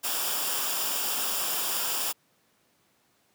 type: noise with comb filter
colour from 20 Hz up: white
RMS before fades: -29 dBFS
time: 0.03-2.13 s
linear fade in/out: 20 ms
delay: 0.48 ms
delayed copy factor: -0.6
effects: pink hiss -67 dBFS RMS until 3.34 s + high-pass 150 Hz 12 dB/octave